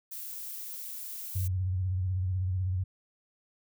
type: noise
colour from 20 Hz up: violet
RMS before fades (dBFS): -40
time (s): 0.11-1.48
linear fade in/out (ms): 10
type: tone with vibrato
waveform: sine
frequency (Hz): 92.5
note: F#2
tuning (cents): 0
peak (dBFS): -27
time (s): 1.35-2.84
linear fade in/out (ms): 10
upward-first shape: triangle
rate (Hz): 16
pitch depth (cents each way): 80
effects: none